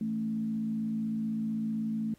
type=tone with frequency modulation; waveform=sine; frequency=220 Hz; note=A3; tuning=in tune; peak=-29 dBFS; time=0.01-2.14 s; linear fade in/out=2 ms; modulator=55.8 Hz; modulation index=0.5; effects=pink hiss -66 dBFS RMS until 2.18 s + AAC 48 kbps